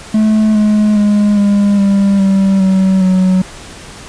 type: tone with pitch steps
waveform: triangle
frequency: 216 / 211.4 / 207 / 202.6 / 198.3 / 194.11 / 190 / 185.99 Hz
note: A3 / G#3 / G#3 / G#3 / G3 / G3 / F#3 / F#3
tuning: -32 / +31 / -5 / -43 / +20 / -17 / +46 / +9 cents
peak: -5 dBFS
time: 0.14-3.42 s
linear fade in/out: 5 ms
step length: 410 ms
effects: pink hiss -32 dBFS RMS until 4.08 s + resampled to 22050 Hz